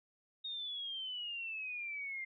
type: exponential sweep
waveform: sine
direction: down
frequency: 3729 to 2093 Hz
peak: -39 dBFS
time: 0.44-2.25 s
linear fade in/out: 10 ms
effects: none